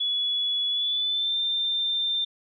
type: tone with pitch glide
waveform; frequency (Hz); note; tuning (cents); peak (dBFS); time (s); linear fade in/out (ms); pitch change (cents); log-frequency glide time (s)
sine; 3398 to 3586; G#7 to A7; +39 to +32; -23; 0-2.25; 10; +93; 0.69-1.38
effects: none